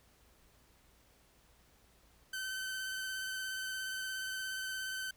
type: tone with vibrato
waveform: sawtooth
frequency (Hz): 1533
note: G6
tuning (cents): -39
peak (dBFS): -34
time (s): 2.33-5.11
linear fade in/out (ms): 5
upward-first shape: sine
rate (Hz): 17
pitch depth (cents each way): 15
effects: added 57 Hz sine -69 dBFS peak until 5.16 s + pink hiss -67 dBFS RMS until 5.16 s